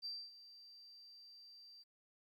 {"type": "tone with ADSR envelope", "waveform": "sine", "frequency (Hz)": 4690, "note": "D8", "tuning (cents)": -3, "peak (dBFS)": -40, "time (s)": [0.02, 1.84], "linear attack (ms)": 33, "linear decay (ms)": 250, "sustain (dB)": -16, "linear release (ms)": 24, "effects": ["tanh soft clip ceiling -36 dBFS", "13-bit"]}